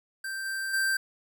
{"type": "tone with level steps", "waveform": "square", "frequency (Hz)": 1568, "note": "G6", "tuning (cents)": 0, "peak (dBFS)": [-33, -31, -25], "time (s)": [0.24, 0.97], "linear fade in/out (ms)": 5, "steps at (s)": [0.45, 0.73], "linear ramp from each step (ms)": 10, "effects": ["10-bit"]}